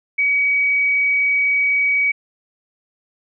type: tone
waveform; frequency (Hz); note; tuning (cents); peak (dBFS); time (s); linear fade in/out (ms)
sine; 2266; C#7; +37; -14; 0.18-2.12; 10
effects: none